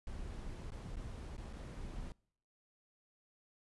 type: noise with dropouts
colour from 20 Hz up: brown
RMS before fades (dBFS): -45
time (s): 0.07-2.12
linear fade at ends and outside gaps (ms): 1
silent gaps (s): 0.705-0.719 / 0.957-0.968 / 1.367-1.379 / 1.528-1.532
effects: noise-tail reverb RT60 0.6 s tail -25 dB re dry + resampled to 24000 Hz